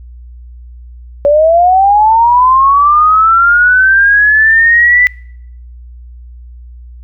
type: linear sweep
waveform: sine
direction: up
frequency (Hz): 565 to 1993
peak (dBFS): -4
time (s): 1.25-5.07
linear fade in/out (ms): 0
effects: noise-tail reverb RT60 0.7 s tail -25 dB re dry + added 60 Hz sine -29 dBFS peak until 7.03 s